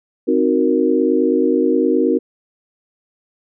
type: chord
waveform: sine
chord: C half-diminished seventh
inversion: none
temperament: equal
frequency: 261.6 / 311.1 / 370 / 466.2 Hz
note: C4 / Eb4 / Gb4 / Bb4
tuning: 0 / 0 / 0 / 0 cents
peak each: -18 dBFS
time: 0.27-2.19 s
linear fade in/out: 20 ms
effects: none